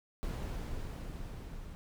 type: noise with level ramp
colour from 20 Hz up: brown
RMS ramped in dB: -36 to -46 dBFS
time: 0.23-1.75 s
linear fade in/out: 0 ms
effects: none